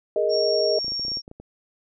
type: chord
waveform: sine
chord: Ab suspended second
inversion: none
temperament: just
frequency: 415.3 / 467.2 / 623 Hz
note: Ab4 / Bb4 / Eb5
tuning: 0 / +4 / +2 cents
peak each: -24 / -25 / -22 dBFS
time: 0.16-0.79 s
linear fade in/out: 2 ms
type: tone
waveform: sine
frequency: 5530 Hz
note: F8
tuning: 18 cents flat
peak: -25 dBFS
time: 0.29-1.22 s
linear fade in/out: 50 ms
type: clicks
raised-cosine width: 2 ms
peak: -27 dBFS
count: 11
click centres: 0.846 / 0.881 / 0.92 / 0.996 / 1.05 / 1.082 / 1.118 / 1.171 / 1.279 / 1.314 / 1.4 s
effects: none